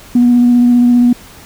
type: tone with vibrato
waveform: sine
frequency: 242.9 Hz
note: B3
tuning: 29 cents flat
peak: -4 dBFS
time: 0.15-1.13 s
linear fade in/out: 5 ms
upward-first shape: sine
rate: 15 Hz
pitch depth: 14 cents each way
effects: tanh soft clip ceiling -1 dBFS + pink hiss -37 dBFS RMS until 1.45 s